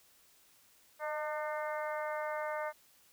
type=harmonic tone with a mistuned harmonic; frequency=301.6 Hz; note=D4; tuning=46 cents sharp; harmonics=2 / 3 / 4 / 5 / 6 / 7; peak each=-37 / -41 / -43 / -45 / -47 / -48 dBFS; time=0.99-2.73 s; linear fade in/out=50 ms; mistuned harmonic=2; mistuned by=+26 cents; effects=white hiss -65 dBFS RMS until 3.12 s